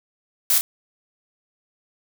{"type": "noise with echo", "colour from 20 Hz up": "blue", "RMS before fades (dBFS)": -18, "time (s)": [0.5, 0.58], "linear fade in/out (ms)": 0, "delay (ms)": 30, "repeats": 1, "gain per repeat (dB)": -5, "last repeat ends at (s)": 0.61, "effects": []}